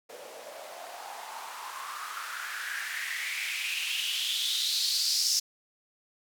blue noise with band-pass filter sweep, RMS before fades -33 dBFS, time 0.09-5.4 s, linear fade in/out 10 ms, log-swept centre 500 to 5400 Hz, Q 5, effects none

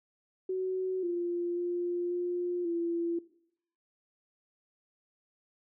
sine tone with pitch steps, 373.5 / 347.8 / 350.8 / 353.4 / 339.4 Hz, F#4 / F4 / F4 / F4 / F4, +16 / -7 / +8 / +21 / -49 cents, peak -29 dBFS, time 0.49-3.19 s, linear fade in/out 5 ms, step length 540 ms, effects noise-tail reverb RT60 0.7 s tail -18 dB re dry

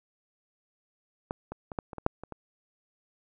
clicks, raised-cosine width 1 ms, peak -17 / -23 / -24 / -16 / -26 / -23 / -8 / -26 / -25 dBFS, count 9, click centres 1.309 / 1.52 / 1.718 / 1.788 / 1.932 / 1.983 / 2.064 / 2.236 / 2.323 s, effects none

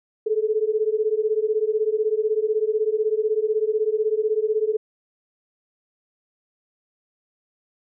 sine beating tone pair, 424.9 / 440.9 Hz, G#4 / A4, +40 / +4 cents, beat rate 16 Hz, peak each -22 / -22 dBFS, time 0.26-4.77 s, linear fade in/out 10 ms, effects none

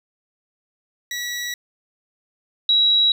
20% pulse / sine tone pair in turn, 1938 / 3876 Hz, B6 / B7, -33 / -33 cents, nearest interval octave, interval 1200 cents, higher second, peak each -20 / -13 dBFS, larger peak second, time 1.11-1.54 / 2.69-3.12 s, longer neither, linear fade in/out 2 ms, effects none

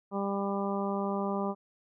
harmonic tone, 198.6 Hz, G3, 23 cents sharp, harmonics 1 / 2 / 3 / 4 / 5 / 6, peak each -32 / -35 / -37 / -38 / -39 / -40 dBFS, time 0.11-1.55 s, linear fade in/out 50 ms, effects none

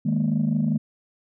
sine chord, D# suspended fourth, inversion none, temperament equal, 155.56 / 207.7 / 233.1 Hz, D#3 / G#3 / A#3, 0 / 0 / 0 cents, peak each -23 dBFS, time 0.05-0.78 s, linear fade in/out 10 ms, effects tanh soft clip ceiling -14 dBFS

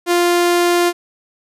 sawtooth tone, 349.2 Hz, F4, in tune, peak -8 dBFS, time 0.06-0.93 s, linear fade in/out 50 ms, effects resampled to 32000 Hz

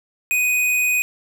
square tone, 2492 Hz, D#7, 2 cents sharp, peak -17 dBFS, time 0.31-1.02 s, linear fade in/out 0 ms, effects none

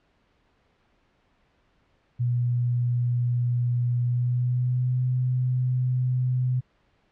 sine tone with pitch glide, 121.6 to 126.47 Hz, B2 to B2, -26 to +42 cents, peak -21 dBFS, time 2.19-6.61 s, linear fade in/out 20 ms, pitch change +68 cents, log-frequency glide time 4.02-5.02 s, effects pink hiss -66 dBFS RMS until 7.11 s + low-pass 3000 Hz 12 dB/octave

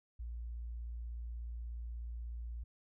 sine tone, 58.27 Hz, A#1, in tune, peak -40 dBFS, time 0.19-2.64 s, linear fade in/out 10 ms, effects none

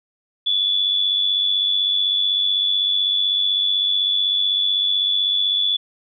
sine tone with amplitude modulation, 3441 Hz, A7, 39 cents flat, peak -14 dBFS, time 0.46-5.77 s, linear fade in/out 10 ms, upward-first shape sine, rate 95.9 Hz, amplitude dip 50%, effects none

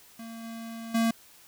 square tone with level steps, 227.9 Hz, A#3, 39 cents flat, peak -40 / -38 / -23 dBFS, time 0.19-1.11 s, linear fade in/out 5 ms, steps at 0.43 / 0.94 s, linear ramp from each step 10 ms, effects white hiss -55 dBFS RMS until 1.47 s

